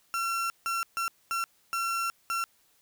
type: tone bursts at uneven times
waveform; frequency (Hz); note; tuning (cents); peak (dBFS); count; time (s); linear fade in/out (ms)
35% pulse; 1358; F6; -49; -26; 6; 0.14-0.5 / 0.66-0.83 / 0.97-1.08 / 1.31-1.44 / 1.73-2.1 / 2.3-2.44; 0
effects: white hiss -66 dBFS RMS until 2.81 s